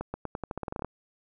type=accelerating click train; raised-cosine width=1 ms; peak=-19 dBFS; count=14; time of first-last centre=0.01-0.846 s; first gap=130 ms; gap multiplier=0.87; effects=none